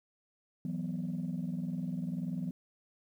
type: chord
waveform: sine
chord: E suspended second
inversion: none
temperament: equal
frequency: 164.81 / 185 / 246.9 Hz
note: E3 / F#3 / B3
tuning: 0 / 0 / 0 cents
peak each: -36 / -36 / -38 dBFS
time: 0.65-2.51 s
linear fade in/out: 2 ms
effects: tanh soft clip ceiling -28 dBFS + 11-bit